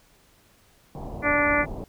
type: low-pass noise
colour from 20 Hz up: pink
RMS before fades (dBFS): -35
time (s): 0.95-1.84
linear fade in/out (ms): 0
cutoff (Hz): 960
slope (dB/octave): 48
type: harmonic tone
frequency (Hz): 292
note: D4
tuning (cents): -10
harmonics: 1 / 2 / 3 / 4 / 5 / 6 / 7 / 8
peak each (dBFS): -28 / -25 / -31 / -27 / -28 / -28 / -25 / -30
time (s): 1.22-1.66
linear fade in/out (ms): 50
effects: pink hiss -59 dBFS RMS until 1.88 s